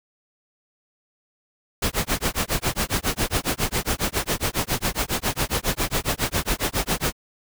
pink noise with tremolo, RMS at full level -21 dBFS, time 1.82-7.13 s, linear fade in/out 5 ms, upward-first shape sine, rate 7.3 Hz, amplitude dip 100%, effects none

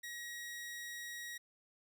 sawtooth tone, 1900 Hz, A#6, 33 cents sharp, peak -40 dBFS, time 0.03-1.38 s, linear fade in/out 10 ms, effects none

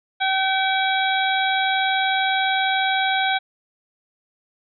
harmonic tone with a mistuned harmonic, 767 Hz, G5, 38 cents flat, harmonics 1 / 2 / 3 / 4 / 5, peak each -21 / -24 / -26 / -27 / -28 dBFS, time 0.2-3.39 s, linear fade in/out 20 ms, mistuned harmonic 4, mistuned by +140 cents, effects none

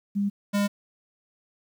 sine / square tone pair in turn, 201.4 / 202.8 Hz, G3 / G#3, +47 / -41 cents, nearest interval unison, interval 12 cents, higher second, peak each -22 / -22 dBFS, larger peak neither, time 0.15-0.3 / 0.53-0.68 s, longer neither, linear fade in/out 20 ms, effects 10-bit

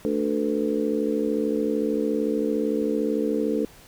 harmonic tone with a mistuned harmonic, 73.42 Hz, D2, in tune, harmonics 3 / 4 / 5 / 6 / 7, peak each -28 / -26 / -35 / -26 / -30 dBFS, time 0.05-3.65 s, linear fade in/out 0 ms, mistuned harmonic 7, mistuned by -54 cents, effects pink hiss -50 dBFS RMS until 3.87 s

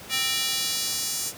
square tone with high-pass filter sweep, 262.2 Hz, C4, 4 cents sharp, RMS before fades -27 dBFS, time 0.09-1.33 s, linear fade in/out 50 ms, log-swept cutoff 2600 to 6700 Hz, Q 1.3, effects pink hiss -42 dBFS RMS until 1.37 s + high-pass 100 Hz 12 dB/octave

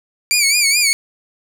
15% pulse tone with vibrato, 2318 Hz, D7, 23 cents flat, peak -5 dBFS, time 0.31-0.93 s, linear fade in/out 0 ms, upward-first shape sine, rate 4.7 Hz, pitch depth 100 cents each way, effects none

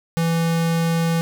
square tone, 166 Hz, E3, 12 cents sharp, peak -18 dBFS, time 0.17-1.21 s, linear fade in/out 0 ms, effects none

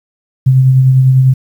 sine tone with tremolo, 130.81 Hz, C3, in tune, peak -3 dBFS, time 0.46-1.34 s, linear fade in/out 10 ms, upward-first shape sine, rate 10 Hz, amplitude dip 30%, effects 7-bit

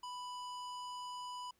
square tone with low-pass filter, 991 Hz, B5, 6 cents sharp, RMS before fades -45 dBFS, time 0.03-1.51 s, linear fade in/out 5 ms, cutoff 6900 Hz, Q 1, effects pink hiss -75 dBFS RMS until 1.59 s

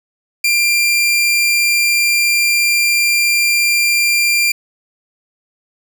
sawtooth tone, 2381 Hz, D7, 23 cents sharp, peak -8 dBFS, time 0.44-4.52 s, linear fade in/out 5 ms, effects none

